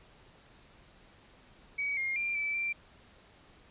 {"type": "tone with pitch steps", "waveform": "sine", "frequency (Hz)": [2266, 2130, 2380, 2316, 2356], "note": ["C#7", "C7", "D7", "D7", "D7"], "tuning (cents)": [37, 30, 22, -25, 5], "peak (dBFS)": -30, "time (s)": [1.78, 2.73], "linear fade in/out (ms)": 10, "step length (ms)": 190, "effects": ["pink hiss -59 dBFS RMS until 3.7 s", "resampled to 8000 Hz"]}